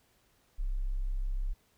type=tone; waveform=sine; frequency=33 Hz; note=C1; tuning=16 cents sharp; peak=-29 dBFS; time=0.58-1.54 s; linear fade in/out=20 ms; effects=pink hiss -69 dBFS RMS until 1.77 s